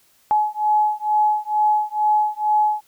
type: beating tone pair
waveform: sine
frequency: 847 / 849.2 Hz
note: G#5 / G#5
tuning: +34 / +38 cents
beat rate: 2.2 Hz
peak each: -19 dBFS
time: 0.31-2.81 s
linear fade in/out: 0 ms
effects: white hiss -58 dBFS RMS until 2.87 s

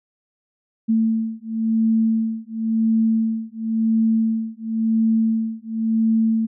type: beating tone pair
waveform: sine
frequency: 223 / 223.95 Hz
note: A3 / A3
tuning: +23 / +31 cents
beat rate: 0.95 Hz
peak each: -20 dBFS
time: 0.88-6.47 s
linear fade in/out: 20 ms
effects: none

